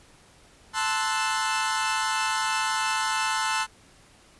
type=chord; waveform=sawtooth; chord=F# half-diminished seventh; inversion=first; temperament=equal; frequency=880 / 1046.5 / 1318.5 / 1480 Hz; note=A5 / C6 / E6 / F#6; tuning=0 / 0 / 0 / 0 cents; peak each=-24 / -27 / -27 / -27 dBFS; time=0.73-3.67 s; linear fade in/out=50 ms; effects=pink hiss -55 dBFS RMS until 4.39 s + resampled to 24000 Hz